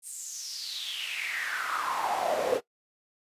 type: noise with high-pass filter sweep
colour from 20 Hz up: brown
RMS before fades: -32 dBFS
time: 0.02-2.61 s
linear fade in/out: 50 ms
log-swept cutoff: 9100 to 460 Hz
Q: 5.7
effects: noise-tail reverb RT60 0.1 s tail -18 dB re dry + resampled to 32000 Hz